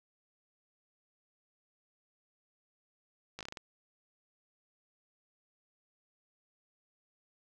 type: slowing click train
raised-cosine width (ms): 0.2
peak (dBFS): -25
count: 7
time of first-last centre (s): 3.39-3.572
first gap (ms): 17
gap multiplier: 1.23
effects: none